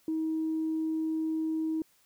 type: tone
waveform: sine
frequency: 318 Hz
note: D#4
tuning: 38 cents sharp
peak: -27 dBFS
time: 0.08-1.82 s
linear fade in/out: 2 ms
effects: tanh soft clip ceiling -23 dBFS + white hiss -66 dBFS RMS until 2.05 s